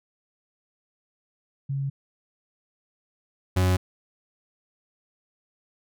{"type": "tone pair in turn", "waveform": ["sine", "40% pulse"], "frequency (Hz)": [137.8, 91.97], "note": ["C#3", "F#2"], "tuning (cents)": [-10, -10], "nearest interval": "perfect fifth", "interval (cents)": 700, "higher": "first", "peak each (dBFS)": [-25, -18], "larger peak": "second", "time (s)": [[1.69, 1.9], [3.56, 3.77]], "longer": "neither", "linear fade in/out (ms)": 10, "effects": []}